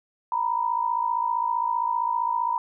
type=tone pair together; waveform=sine; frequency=932.5 / 987.8 Hz; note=A#5 / B5; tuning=0 / 0 cents; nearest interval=minor second; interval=100 cents; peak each=-25 / -25 dBFS; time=0.32-2.58 s; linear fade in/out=2 ms; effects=none